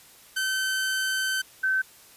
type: tone pair in turn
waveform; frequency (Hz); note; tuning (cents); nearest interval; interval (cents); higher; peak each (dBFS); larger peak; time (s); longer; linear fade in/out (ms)
sawtooth / sine; 1537 / 1537; G6 / G6; -35 / -35; unison; 0; neither; -21; neither; 0.36-1.42 / 1.63-1.82; first; 10
effects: white hiss -52 dBFS RMS until 2.16 s + resampled to 32000 Hz